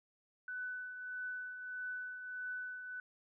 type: tone with tremolo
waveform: sine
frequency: 1497 Hz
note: F#6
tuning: 20 cents sharp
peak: -38 dBFS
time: 0.48-3 s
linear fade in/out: 2 ms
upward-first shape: triangle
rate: 1.6 Hz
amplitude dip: 55%
effects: none